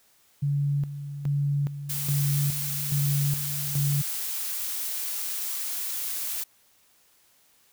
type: tone with tremolo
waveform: sine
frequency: 142.6 Hz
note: C#3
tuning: 49 cents sharp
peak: -22 dBFS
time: 0.42-4.02 s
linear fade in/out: 10 ms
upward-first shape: square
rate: 1.2 Hz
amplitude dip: 70%
type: noise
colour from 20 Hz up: blue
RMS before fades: -31 dBFS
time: 1.89-6.44 s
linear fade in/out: 10 ms
effects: white hiss -62 dBFS RMS until 7.72 s